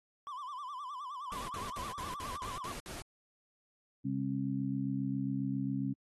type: tone with vibrato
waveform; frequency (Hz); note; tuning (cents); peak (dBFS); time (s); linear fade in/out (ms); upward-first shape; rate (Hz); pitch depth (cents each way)
triangle; 1084; C#6; -39; -38; 0.27-2.72; 0; sine; 9.6; 160
type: noise bursts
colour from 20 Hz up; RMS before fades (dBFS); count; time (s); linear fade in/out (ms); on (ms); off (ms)
pink; -45; 8; 1.32-3.02; 0; 160; 60
type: harmonic tone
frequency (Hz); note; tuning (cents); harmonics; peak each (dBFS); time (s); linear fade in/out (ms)
67.4; C#2; -48; 2 / 3 / 4; -37 / -37 / -35; 4.04-5.94; 20
effects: AAC 32 kbps